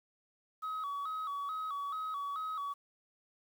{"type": "tone with vibrato", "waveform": "sine", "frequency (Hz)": 1200, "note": "D6", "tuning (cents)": 37, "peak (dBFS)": -33, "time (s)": [0.62, 2.74], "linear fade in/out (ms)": 20, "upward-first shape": "square", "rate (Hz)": 2.3, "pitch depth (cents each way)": 100, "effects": ["tanh soft clip ceiling -34 dBFS", "10-bit"]}